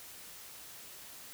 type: silence
effects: white hiss -50 dBFS RMS until 1.33 s